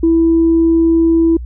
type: tone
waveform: sine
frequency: 329.6 Hz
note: E4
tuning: in tune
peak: -7 dBFS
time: 0.03-1.37 s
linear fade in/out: 5 ms
effects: tanh soft clip ceiling -3 dBFS + added 60 Hz sine -23 dBFS peak until 1.45 s